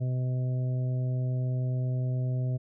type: harmonic tone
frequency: 127.2 Hz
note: C3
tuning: 48 cents flat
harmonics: 1 / 2 / 3 / 4 / 5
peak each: -26 / -42 / -45 / -48 / -44 dBFS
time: 0-2.58 s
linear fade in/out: 20 ms
effects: none